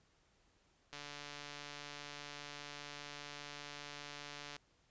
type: click train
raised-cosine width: 0.2 ms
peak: -30 dBFS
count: 528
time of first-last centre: 0.93-4.564 s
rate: 145 Hz
effects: pink hiss -73 dBFS RMS until 4.9 s + resampled to 16000 Hz